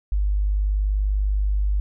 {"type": "tone", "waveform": "sine", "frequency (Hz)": 50.3, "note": "G1", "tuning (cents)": 45, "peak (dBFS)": -18, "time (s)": [0.12, 1.8], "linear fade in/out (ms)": 0, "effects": []}